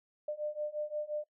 sine beating tone pair, 597 / 602.7 Hz, D5 / D5, +28 / +45 cents, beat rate 5.7 Hz, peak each -38 / -37 dBFS, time 0.28-1.24 s, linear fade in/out 5 ms, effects noise-tail reverb RT60 0.1 s tail -20 dB re dry

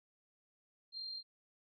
sine tone with amplitude modulation, 4186 Hz, C8, in tune, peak -40 dBFS, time 0.92-1.23 s, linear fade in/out 50 ms, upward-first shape sine, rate 43.8 Hz, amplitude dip 35%, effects none

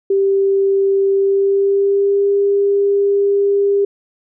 sine tone with pitch glide, 392 to 400.7 Hz, G4 to G4, 0 to +38 cents, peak -11 dBFS, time 0.1-3.85 s, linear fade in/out 5 ms, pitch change +38 cents, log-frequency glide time 1.13-2.29 s, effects none

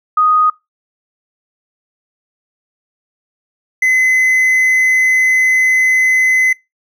sine / triangle tone pair in turn, 1244.5 / 2036 Hz, D#6 / C7, 0 / -48 cents, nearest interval major sixth, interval 852 cents, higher second, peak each -8 / -7 dBFS, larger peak second, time 0.17-0.5 / 3.82-6.53 s, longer second, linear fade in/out 5 ms, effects noise-tail reverb RT60 0.2 s tail -22 dB re dry

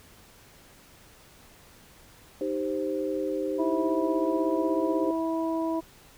sine chord, C minor, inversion first, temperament equal with one note detuned, 309.9 / 392 / 523.3 Hz, Eb4 / G4 / C5, -7 / 0 / 0 cents, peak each -31 dBFS, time 2.41-5.11 s, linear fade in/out 2 ms
harmonic tone, 326.2 Hz, E4, 18 cents flat, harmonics 1 / 2 / 3, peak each -27 / -32 / -34 dBFS, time 3.58-5.81 s, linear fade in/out 20 ms
effects pink hiss -54 dBFS RMS until 6.17 s

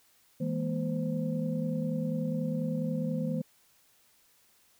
sine tone cluster, 161.8 / 206 / 236.2 / 518 Hz, E3 / G#3 / A#3 / C5, -32 / -14 / +23 / -17 cents, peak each -32 / -35 / -33 / -37 dBFS, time 0.4-3.42 s, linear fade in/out 10 ms, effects tanh soft clip ceiling -18 dBFS + white hiss -65 dBFS RMS until 4.79 s

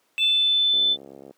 sine tone, 3520 Hz, A7, in tune, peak -17 dBFS, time 0.18-0.97 s, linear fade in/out 50 ms
triangle tone with exponential decay, 2637 Hz, E7, in tune, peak -21 dBFS, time 0.18-0.83 s, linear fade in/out 0 ms, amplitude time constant 140 ms
click train, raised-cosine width 2 ms, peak -26 dBFS, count 40, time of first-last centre 0.74-1.309 s, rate 68.5 Hz
effects pink hiss -66 dBFS RMS until 1.37 s + high-pass 300 Hz 12 dB/octave

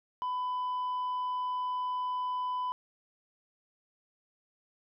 triangle tone with tanh clipping, 1000 Hz, B5, 21 cents sharp, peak -31 dBFS, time 0.22-2.72 s, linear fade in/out 0 ms, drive 7 dB, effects none

